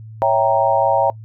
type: chord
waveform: sine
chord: C# diminished seventh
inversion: none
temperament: equal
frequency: 554.4 / 659.3 / 784 / 932.3 Hz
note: C#5 / E5 / G5 / Bb5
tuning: 0 / 0 / 0 / 0 cents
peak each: -18 dBFS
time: 0.22-1.1 s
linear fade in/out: 0 ms
effects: noise-tail reverb RT60 0.1 s tail -23 dB re dry + added 110 Hz sine -33 dBFS peak until 1.24 s